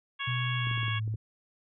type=harmonic tone; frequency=554.4 Hz; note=C#5; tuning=in tune; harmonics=2 / 3 / 4 / 5 / 6; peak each=-38 / -38 / -38 / -38 / -38 dBFS; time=0.19-1 s; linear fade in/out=20 ms
type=tone with pitch glide; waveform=sine; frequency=123.47 to 108.74 Hz; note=B2 to A2; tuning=0 to -20 cents; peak=-29 dBFS; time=0.27-1.16 s; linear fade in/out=10 ms; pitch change=-220 cents; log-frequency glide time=0.56-0.97 s
type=clicks; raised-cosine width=3 ms; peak=-32 dBFS; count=7; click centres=0.671 / 0.713 / 0.777 / 0.831 / 0.881 / 1.078 / 1.141 s
effects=none